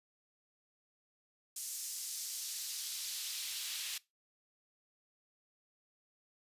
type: noise with high-pass filter sweep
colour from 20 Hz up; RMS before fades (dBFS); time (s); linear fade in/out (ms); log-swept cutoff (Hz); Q
pink; -41; 1.56-3.98; 5; 6900 to 3100; 1.3
effects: noise-tail reverb RT60 0.2 s tail -20 dB re dry + resampled to 32000 Hz